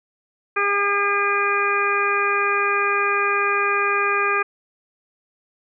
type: harmonic tone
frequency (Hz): 404.1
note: G#4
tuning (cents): -47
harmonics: 1 / 2 / 3 / 4 / 5 / 6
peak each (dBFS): -25 / -32 / -21 / -24 / -30 / -24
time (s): 0.56-4.43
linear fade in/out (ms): 10
effects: none